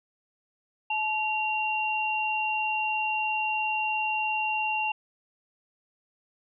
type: tone pair together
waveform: sine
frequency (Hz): 863 / 2760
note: A5 / F7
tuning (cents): -34 / -21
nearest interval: octave + minor sixth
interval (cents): 2013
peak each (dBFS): -28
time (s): 0.9-4.92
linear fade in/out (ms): 5
effects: none